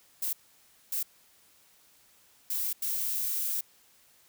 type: noise bursts at uneven times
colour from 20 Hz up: violet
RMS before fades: -31 dBFS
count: 4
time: 0.22-0.33 / 0.92-1.03 / 2.5-2.73 / 2.82-3.61 s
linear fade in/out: 5 ms
effects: white hiss -62 dBFS RMS until 4.28 s